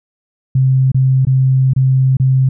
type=tone with dropouts; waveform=sine; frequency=131.6 Hz; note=C3; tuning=10 cents sharp; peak=-8 dBFS; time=0.55-2.49 s; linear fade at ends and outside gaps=5 ms; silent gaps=0.918-0.945 / 1.251-1.269 / 1.735-1.762 / 2.17-2.198 s; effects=none